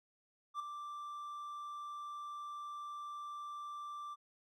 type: tone with ADSR envelope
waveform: triangle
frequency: 1176 Hz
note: D6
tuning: 2 cents sharp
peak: -33 dBFS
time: 0.54-4.16 s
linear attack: 57 ms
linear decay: 6 ms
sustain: -8 dB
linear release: 32 ms
effects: none